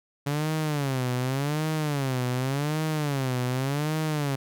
sawtooth tone with vibrato, 140 Hz, C#3, 18 cents sharp, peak -21 dBFS, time 0.26-4.36 s, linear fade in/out 10 ms, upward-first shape sine, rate 0.87 Hz, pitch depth 200 cents each way, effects none

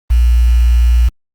sine tone with quantisation, 59.2 Hz, A#1, 27 cents sharp, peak -6 dBFS, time 0.1-1.09 s, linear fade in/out 10 ms, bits 5, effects Opus 32 kbps

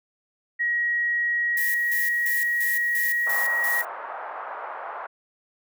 sine tone, 1900 Hz, A#6, 33 cents sharp, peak -21 dBFS, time 0.59-3.83 s, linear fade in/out 20 ms
violet noise with tremolo, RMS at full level -31 dBFS, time 1.57-3.85 s, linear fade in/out 2 ms, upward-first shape square, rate 2.9 Hz, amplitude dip 70%
pink band-pass noise, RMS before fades -35 dBFS, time 3.26-5.07 s, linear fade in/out 10 ms, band 670 to 1400 Hz, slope 24 dB/octave
effects none

